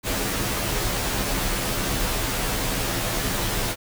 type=noise with comb filter; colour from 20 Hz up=pink; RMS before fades=-25 dBFS; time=0.03-3.76 s; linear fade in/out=50 ms; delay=13 ms; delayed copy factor=-0.9; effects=none